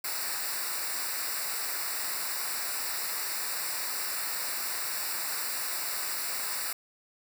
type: noise with comb filter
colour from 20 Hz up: white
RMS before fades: -33 dBFS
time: 0.04-6.73 s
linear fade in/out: 5 ms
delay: 0.31 ms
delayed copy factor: -0.95
effects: none